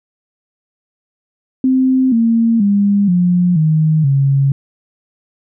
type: tone with pitch steps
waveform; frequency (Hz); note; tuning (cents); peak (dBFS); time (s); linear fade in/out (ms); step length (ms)
sine; 260.2 / 229.1 / 201.8 / 177.72 / 156.51 / 137.84; C4 / A#3 / G#3 / F3 / D#3 / C#3; -9 / -30 / -49 / +31 / +11 / -9; -9; 1.64-4.52; 2; 480
effects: none